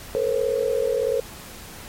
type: tone cluster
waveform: sine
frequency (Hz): 440.3 / 481.5 / 538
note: A4 / B4 / C5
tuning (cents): +1 / -44 / +48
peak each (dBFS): -24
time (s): 0.15-1.2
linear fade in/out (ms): 0
effects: pink hiss -40 dBFS RMS until 1.88 s + MP3 64 kbps